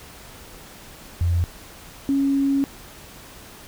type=tone pair in turn; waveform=sine; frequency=86.5 / 276.1 Hz; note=F2 / C#4; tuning=-16 / -7 cents; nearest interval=octave + minor sixth; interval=2009 cents; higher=second; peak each=-17 dBFS; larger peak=neither; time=1.21-1.44 / 2.09-2.64 s; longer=second; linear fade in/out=0 ms; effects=pink hiss -43 dBFS RMS until 3.67 s